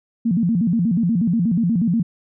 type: tone with vibrato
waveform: sine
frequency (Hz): 199.3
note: G3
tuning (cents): +29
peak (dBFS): -15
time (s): 0.25-2.03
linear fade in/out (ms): 10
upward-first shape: square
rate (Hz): 8.3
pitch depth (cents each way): 250
effects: none